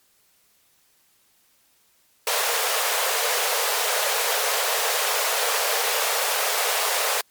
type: high-pass noise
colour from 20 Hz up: pink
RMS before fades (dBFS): -23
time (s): 2.27-7.21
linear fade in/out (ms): 2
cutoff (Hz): 430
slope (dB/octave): 96
effects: white hiss -62 dBFS RMS until 7.3 s + MP3 96 kbps